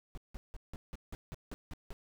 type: noise bursts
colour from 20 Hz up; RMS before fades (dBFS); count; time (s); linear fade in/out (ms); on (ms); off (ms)
brown; -42; 10; 0.15-1.93; 0; 25; 170
effects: none